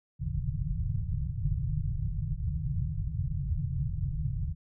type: low-pass noise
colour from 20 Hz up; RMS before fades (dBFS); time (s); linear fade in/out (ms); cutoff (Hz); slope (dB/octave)
white; -31; 0.19-4.55; 50; 160; 96
effects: none